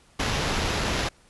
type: noise with sample-and-hold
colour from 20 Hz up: pink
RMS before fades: -26 dBFS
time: 0.19-1.09 s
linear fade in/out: 10 ms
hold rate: 8820 Hz
effects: pink hiss -58 dBFS RMS until 1.29 s + resampled to 24000 Hz